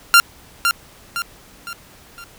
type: tone with echo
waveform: sawtooth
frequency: 1387 Hz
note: F6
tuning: 12 cents flat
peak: -3 dBFS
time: 0.14-0.2 s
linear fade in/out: 0 ms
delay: 510 ms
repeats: 4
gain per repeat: -7 dB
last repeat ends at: 2.24 s
effects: pink hiss -46 dBFS RMS until 2.38 s